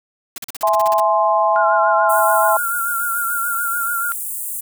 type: noise bursts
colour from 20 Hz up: white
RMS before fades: -29 dBFS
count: 11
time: 0.36-1.001 s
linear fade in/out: 2 ms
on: 21 ms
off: 41 ms
type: chord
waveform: sine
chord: E augmented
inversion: none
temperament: equal with one note detuned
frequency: 659.3 / 839.8 / 1046.5 Hz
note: E5 / G#5 / B#5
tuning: 0 / +19 / 0 cents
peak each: -17 dBFS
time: 0.63-2.57 s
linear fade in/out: 2 ms
type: tone with vibrato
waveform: sine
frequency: 1396.9 Hz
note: F6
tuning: in tune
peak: -19 dBFS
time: 1.56-4.12 s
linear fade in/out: 0 ms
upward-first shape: triangle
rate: 6.9 Hz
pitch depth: 63 cents each way
type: high-pass noise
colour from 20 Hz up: pink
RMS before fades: -26 dBFS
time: 2.09-4.61 s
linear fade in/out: 10 ms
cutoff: 8300 Hz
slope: 48 dB/octave
effects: none